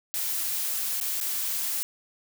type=noise with dropouts; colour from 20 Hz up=blue; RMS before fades=-29 dBFS; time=0.14-1.83 s; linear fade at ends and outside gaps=0 ms; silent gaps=1.001-1.012 / 1.202-1.212 s; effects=none